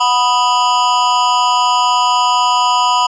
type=tone with amplitude modulation; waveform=square; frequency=987.8 Hz; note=B5; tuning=in tune; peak=-7 dBFS; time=0-3.07 s; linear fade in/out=10 ms; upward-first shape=sine; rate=256 Hz; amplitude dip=90%; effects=resampled to 16000 Hz